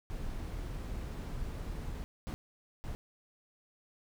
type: noise bursts at uneven times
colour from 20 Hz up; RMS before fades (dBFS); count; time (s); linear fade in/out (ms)
brown; -39; 3; 0.1-2.04 / 2.27-2.34 / 2.84-2.95; 0
effects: none